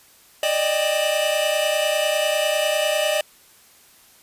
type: tone cluster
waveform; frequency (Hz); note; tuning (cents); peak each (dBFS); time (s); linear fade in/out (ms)
45% pulse; 588 / 618 / 792 / 2640 / 2945; D5 / D#5 / G5 / E7 / F#7; +2 / -12 / +18 / +2 / -9; -24 / -22 / -31 / -31 / -27; 0.43-3.21; 2
effects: white hiss -52 dBFS RMS until 4.22 s + resampled to 32000 Hz